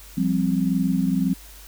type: chord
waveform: sine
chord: F suspended second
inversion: none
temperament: just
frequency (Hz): 174.61 / 196.44 / 261.9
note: F3 / G3 / C4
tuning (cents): 0 / +4 / +2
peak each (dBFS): -23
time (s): 0.17-1.34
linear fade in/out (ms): 10
effects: added 50 Hz sine -44 dBFS peak until 1.67 s + white hiss -46 dBFS RMS until 1.67 s